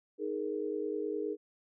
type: chord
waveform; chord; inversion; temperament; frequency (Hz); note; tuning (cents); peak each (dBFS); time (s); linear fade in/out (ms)
sine; D# suspended fourth; none; equal with one note detuned; 311.1 / 416.5 / 466.2; D#4 / G#4 / A#4; 0 / +5 / 0; -38 / -35 / -38; 0.18-1.37; 50
effects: none